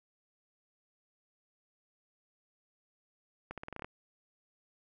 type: accelerating click train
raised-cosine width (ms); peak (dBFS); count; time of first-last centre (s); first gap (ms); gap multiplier
0.5; -26; 9; 3.51-3.845; 67; 0.86
effects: none